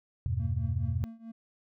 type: chord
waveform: sine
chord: E minor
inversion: none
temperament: equal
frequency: 82.41 / 98 / 123.47 Hz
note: E2 / G2 / B2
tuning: 0 / 0 / 0 cents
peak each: -32 dBFS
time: 0.26-1.04 s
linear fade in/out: 0 ms
type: tone with tremolo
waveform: triangle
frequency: 226.9 Hz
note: A#3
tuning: 47 cents flat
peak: -37 dBFS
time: 0.39-1.32 s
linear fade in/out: 10 ms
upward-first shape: triangle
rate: 4.7 Hz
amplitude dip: 90%
effects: none